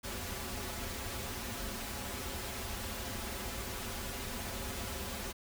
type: noise with comb filter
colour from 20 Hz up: pink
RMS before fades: -40 dBFS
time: 0.03-5.33 s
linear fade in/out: 20 ms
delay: 6.5 ms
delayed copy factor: -0.8
effects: none